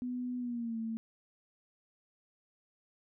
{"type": "tone with pitch glide", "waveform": "sine", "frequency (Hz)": [248.3, 225.1], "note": ["B3", "A3"], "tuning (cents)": [9, 40], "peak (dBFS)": -34, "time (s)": [0.02, 0.97], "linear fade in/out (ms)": 0, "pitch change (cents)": -169, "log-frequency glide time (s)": [0.38, 0.78], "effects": []}